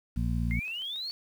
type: harmonic tone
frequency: 58.27 Hz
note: A#1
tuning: in tune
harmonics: 1 / 2 / 3 / 4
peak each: -29 / -32 / -34 / -35 dBFS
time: 0.16-0.6 s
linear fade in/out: 10 ms
type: exponential sweep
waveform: sine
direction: up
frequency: 2070 to 4513 Hz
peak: -33 dBFS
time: 0.51-1.11 s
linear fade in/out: 0 ms
type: click train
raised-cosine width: 0.2 ms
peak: -35 dBFS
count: 4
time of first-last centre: 0.68-1.1 s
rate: 7.14 Hz
effects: 9-bit